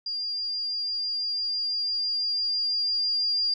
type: tone with level ramp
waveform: sine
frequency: 4802 Hz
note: D8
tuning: 38 cents sharp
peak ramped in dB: -28 to -22 dBFS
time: 0.06-3.54 s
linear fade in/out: 5 ms
effects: none